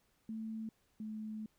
sine tone pair in turn, 221.1 / 216.3 Hz, A3 / A3, +9 / -29 cents, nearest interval unison, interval 38 cents, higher first, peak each -39 / -40 dBFS, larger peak first, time 0.29-0.69 / 1-1.46 s, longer second, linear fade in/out 2 ms, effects pink hiss -75 dBFS RMS until 1.58 s

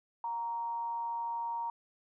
sine tone with frequency modulation, 933 Hz, A#5, 1 cent sharp, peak -33 dBFS, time 0.24-1.7 s, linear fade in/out 2 ms, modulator 203 Hz, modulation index 0.24, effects none

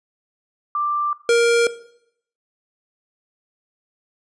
sine / square tone pair in turn, 1180 / 469.2 Hz, D6 / A#4, +8 / +11 cents, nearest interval octave + major third, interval 1597 cents, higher first, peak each -19 / -13 dBFS, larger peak second, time 0.75-1.13 / 1.29-1.67 s, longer neither, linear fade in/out 2 ms, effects noise-tail reverb RT60 0.7 s tail -17 dB re dry + resampled to 22050 Hz

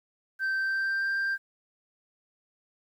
sine tone with pitch glide, 1556 to 1582.3 Hz, G6 to G6, -13 to +16 cents, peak -23 dBFS, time 0.39-1.38 s, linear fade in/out 50 ms, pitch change +29 cents, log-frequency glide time 0.56-1.11 s, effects tanh soft clip ceiling -25 dBFS + 10-bit

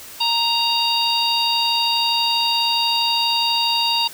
harmonic tone, 932.3 Hz, A#5, in tune, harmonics 1 / 3 / 4 / 5, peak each -22 / -22 / -22 / -22 dBFS, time 0.2-4.08 s, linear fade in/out 10 ms, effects white hiss -38 dBFS RMS until 4.13 s

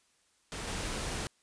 pink noise with level steps, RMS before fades -39 / -36 dBFS, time 0.52-1.27 s, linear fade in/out 0 ms, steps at 0.67 s, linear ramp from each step 10 ms, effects white hiss -70 dBFS RMS until 1.42 s + resampled to 22050 Hz

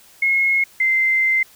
sine tone pair in turn, 2165 / 2079 Hz, C#7 / C7, -41 / -12 cents, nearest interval minor second, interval 71 cents, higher first, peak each -14 dBFS, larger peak neither, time 0.22-0.64 / 0.8-1.43 s, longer second, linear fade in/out 5 ms, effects white hiss -49 dBFS RMS until 1.55 s

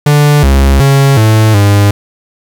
45% pulse tone with pitch steps, 146.9 / 68.1 / 137.8 / 109.1 / 101.6 Hz, D3 / C#2 / C#3 / A2 / G#2, +1 / -30 / -10 / -14 / -38 cents, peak -4 dBFS, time 0.06-1.91 s, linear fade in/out 5 ms, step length 370 ms, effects 7-bit

